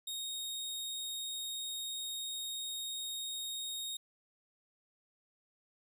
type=tone; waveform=sawtooth; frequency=3729 Hz; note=A#7; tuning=in tune; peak=-35 dBFS; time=0.07-3.97 s; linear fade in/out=5 ms; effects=none